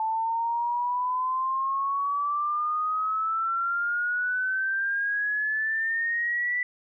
sine exponential sweep, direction up, 877 to 1980 Hz, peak -24 dBFS, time 0-6.63 s, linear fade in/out 2 ms, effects none

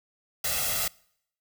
white noise with comb filter, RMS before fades -28 dBFS, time 0.44-0.88 s, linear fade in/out 5 ms, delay 1.5 ms, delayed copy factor +0.85, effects noise-tail reverb RT60 0.7 s tail -25 dB re dry

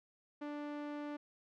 sawtooth tone with low-pass filter, 293.7 Hz, D4, in tune, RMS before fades -43 dBFS, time 0.41-1.17 s, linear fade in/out 10 ms, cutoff 2300 Hz, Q 0.51, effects none

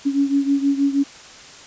sine beating tone pair, 277.7 / 284 Hz, C#4 / C#4, +3 / +42 cents, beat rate 6.3 Hz, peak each -17 / -21 dBFS, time 0.05-1.04 s, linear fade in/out 20 ms, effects white hiss -41 dBFS RMS until 1.66 s + resampled to 16000 Hz

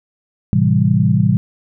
sine chord, A minor seventh, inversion none, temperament equal, 110 / 130.81 / 164.81 / 196 Hz, A2 / C3 / E3 / G3, 0 / 0 / 0 / 0 cents, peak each -16 dBFS, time 0.53-1.37 s, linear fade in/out 0 ms, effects none

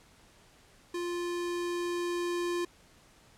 square tone with level ramp, 349.2 Hz, F4, in tune, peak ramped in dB -33 to -30 dBFS, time 0.94-2.65 s, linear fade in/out 5 ms, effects pink hiss -60 dBFS RMS until 3.37 s + low-pass 10000 Hz 12 dB/octave

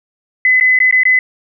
sine tone with dropouts, 2020 Hz, B6, 39 cents sharp, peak -7 dBFS, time 0.45-1.19 s, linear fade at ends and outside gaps 2 ms, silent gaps 0.6-0.609 / 0.789-0.802 / 0.911-0.925 / 1.034-1.053 s, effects none

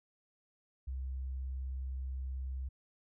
sine tone with vibrato, 65.41 Hz, C2, in tune, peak -36 dBFS, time 0.87-2.69 s, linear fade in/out 10 ms, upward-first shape triangle, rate 19 Hz, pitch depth 16 cents each way, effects none

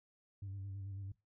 sine tone with vibrato, 97.9 Hz, G2, 2 cents flat, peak -40 dBFS, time 0.42-1.12 s, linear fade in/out 5 ms, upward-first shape square, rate 9.1 Hz, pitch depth 31 cents each way, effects noise-tail reverb RT60 0.2 s tail -19 dB re dry + tanh soft clip ceiling -40 dBFS

